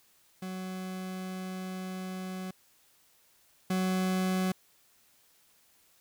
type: tone pair in turn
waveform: 40% pulse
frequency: 186.2 / 186.2 Hz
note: F#3 / F#3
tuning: +11 / +11 cents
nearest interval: unison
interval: 0 cents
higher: neither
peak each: -35 / -26 dBFS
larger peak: second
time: 0.42-2.51 / 3.7-4.52 s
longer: first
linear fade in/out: 5 ms
effects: white hiss -65 dBFS RMS until 6 s